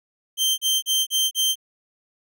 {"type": "tone bursts", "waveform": "sawtooth", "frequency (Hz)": 3136, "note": "G7", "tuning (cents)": 0, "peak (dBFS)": -15, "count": 5, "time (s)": [0.37, 1.556], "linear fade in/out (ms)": 50, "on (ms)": 210, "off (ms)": 34, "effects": []}